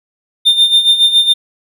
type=tone with tremolo; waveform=triangle; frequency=3613 Hz; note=A7; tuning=45 cents sharp; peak=-3 dBFS; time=0.45-1.34 s; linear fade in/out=20 ms; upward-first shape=sine; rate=7.2 Hz; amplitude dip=70%; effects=none